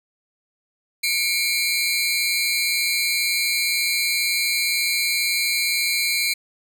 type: tone cluster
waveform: sawtooth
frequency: 2188 / 2369 / 4079 Hz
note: C#7 / D7 / C8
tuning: -23 / +14 / -45 cents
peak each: -21 dBFS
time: 1.03-6.34 s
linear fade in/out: 10 ms
effects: none